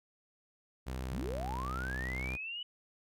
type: tone with vibrato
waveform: sawtooth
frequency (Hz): 64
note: C2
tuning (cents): -38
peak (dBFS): -33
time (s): 0.86-2.37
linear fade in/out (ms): 20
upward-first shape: triangle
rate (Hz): 2.3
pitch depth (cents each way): 9
type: linear sweep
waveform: sine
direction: up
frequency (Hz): 99.8 to 2984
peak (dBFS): -38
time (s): 1.11-2.63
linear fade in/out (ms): 5
effects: none